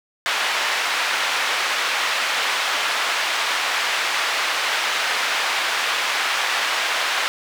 white band-pass noise, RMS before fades -22 dBFS, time 0.26-7.28 s, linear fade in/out 0 ms, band 800 to 2800 Hz, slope 12 dB/octave, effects none

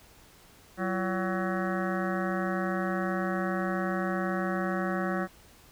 harmonic tone with a mistuned harmonic, 187.5 Hz, F#3, 23 cents sharp, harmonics 1 / 2 / 3 / 4 / 6 / 7 / 8 / 9 / 10, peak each -31 / -34 / -36 / -37 / -39 / -39 / -40 / -41 / -41 dBFS, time 0.77-5.28 s, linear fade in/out 50 ms, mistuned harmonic 2, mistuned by -140 cents, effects pink hiss -56 dBFS RMS until 5.71 s

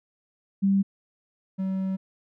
sine / triangle tone pair in turn, 196 / 190.42 Hz, G3 / G3, 0 / -50 cents, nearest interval minor second, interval 50 cents, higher first, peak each -18 / -23 dBFS, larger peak first, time 0.62-0.83 / 1.58-1.97 s, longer second, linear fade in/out 20 ms, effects none

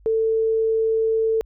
sine tone, 445.4 Hz, A4, 21 cents sharp, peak -17 dBFS, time 0.06-1.41 s, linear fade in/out 0 ms, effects added 50 Hz sine -48 dBFS peak until 1.45 s

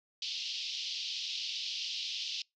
pink band-pass noise, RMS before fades -38 dBFS, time 0.22-2.42 s, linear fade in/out 2 ms, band 2800 to 5400 Hz, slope 48 dB/octave, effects noise-tail reverb RT60 0.2 s tail -26 dB re dry

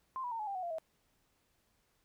sine tone with pitch steps, 1046.5 / 976.4 / 911 / 850 / 793.1 / 740 / 690.4 / 644.2 Hz, C6 / B5 / A#5 / G#5 / G5 / F#5 / F5 / E5, 0 / -20 / -40 / +40 / +20 / 0 / -20 / -40 cents, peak -36 dBFS, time 0.16-0.784 s, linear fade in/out 0 ms, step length 78 ms, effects pink hiss -75 dBFS RMS until 2.04 s

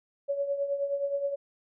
sine tone with tremolo, 562 Hz, C#5, 24 cents sharp, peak -24 dBFS, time 0.28-1.36 s, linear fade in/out 20 ms, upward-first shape triangle, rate 9.5 Hz, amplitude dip 70%, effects none

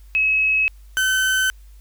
sine / 35% pulse tone pair in turn, 2569 / 1527.5 Hz, E7 / G6, -45 / -45 cents, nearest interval major sixth, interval 900 cents, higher first, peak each -15 / -15 dBFS, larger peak neither, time 0.15-0.68 / 0.97-1.5 s, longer neither, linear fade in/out 0 ms, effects added 50 Hz sine -41 dBFS peak until 1.8 s + white hiss -59 dBFS RMS until 1.8 s

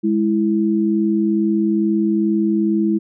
sine tone pair together, 207.3 / 329.6 Hz, G#3 / E4, -3 / 0 cents, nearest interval minor sixth, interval 803 cents, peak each -17 dBFS, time 0.03-2.99 s, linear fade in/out 20 ms, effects none

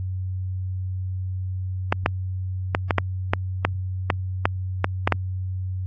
clicks, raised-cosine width 0.5 ms, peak -3 dBFS, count 12, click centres 1.925 / 2.061 / 2.749 / 2.908 / 2.983 / 3.335 / 3.65 / 4.102 / 4.455 / 4.844 / 5.075 / 5.123 s, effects added 93 Hz sine -25 dBFS peak until 5.86 s + AAC 32 kbps

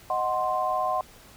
sine chord, C diminished, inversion first, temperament equal, 622.3 / 740 / 1046.5 Hz, Eb5 / Gb5 / C6, 0 / 0 / 0 cents, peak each -30 / -27 / -27 dBFS, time 0.1-1.01 s, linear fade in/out 2 ms, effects pink hiss -51 dBFS RMS until 1.36 s

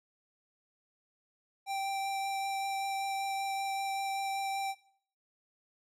square tone with vibrato, 783 Hz, G5, 2 cents flat, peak -33 dBFS, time 1.66-4.75 s, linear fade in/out 50 ms, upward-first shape triangle, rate 5.2 Hz, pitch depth 10 cents each way, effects noise-tail reverb RT60 0.6 s tail -20 dB re dry + low-pass 12000 Hz 12 dB/octave

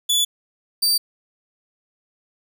sawtooth tone pair in turn, 3447 / 4647 Hz, A7 / D8, -36 / -19 cents, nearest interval perfect fourth, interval 517 cents, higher second, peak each -13 dBFS, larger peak neither, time 0.09-0.25 / 0.82-0.98 s, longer neither, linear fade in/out 10 ms, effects none

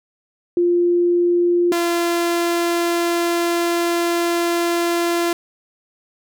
sine / sawtooth tone pair in turn, 349.2 / 342.6 Hz, F4 / F4, 0 / -33 cents, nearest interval unison, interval 33 cents, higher first, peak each -13 dBFS, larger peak neither, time 0.57-1.72 / 1.72-5.33 s, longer second, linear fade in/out 2 ms, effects none

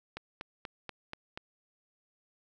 click train, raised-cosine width 0.3 ms, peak -23 dBFS, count 6, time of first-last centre 0.17-1.375 s, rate 4.15 Hz, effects none

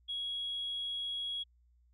sine tone, 3322 Hz, G#7, in tune, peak -34 dBFS, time 0.08-1.44 s, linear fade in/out 20 ms, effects tanh soft clip ceiling -30 dBFS + added 60 Hz sine -64 dBFS peak until 1.93 s

